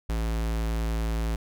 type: tone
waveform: square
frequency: 55.6 Hz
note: A1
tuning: 19 cents sharp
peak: -26 dBFS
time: 0.09-1.36 s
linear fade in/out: 5 ms
effects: none